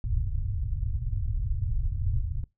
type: low-pass noise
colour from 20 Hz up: pink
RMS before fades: -28 dBFS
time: 0.04-2.44 s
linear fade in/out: 2 ms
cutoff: 120 Hz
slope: 48 dB/octave
effects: noise-tail reverb RT60 0.2 s tail -23 dB re dry